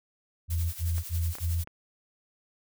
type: tone bursts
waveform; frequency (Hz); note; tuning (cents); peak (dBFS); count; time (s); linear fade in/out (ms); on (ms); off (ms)
sine; 84; E2; +33; -25; 4; 0.48-1.648; 50; 250; 56
type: noise with tremolo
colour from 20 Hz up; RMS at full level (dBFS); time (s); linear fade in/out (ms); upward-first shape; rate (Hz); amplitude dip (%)
blue; -39; 0.5-1.64; 5; sine; 11; 55
type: clicks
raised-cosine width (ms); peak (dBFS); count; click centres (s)
0.5; -29 / -27 / -28 / -29; 4; 0.982 / 1.353 / 1.385 / 1.674
effects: none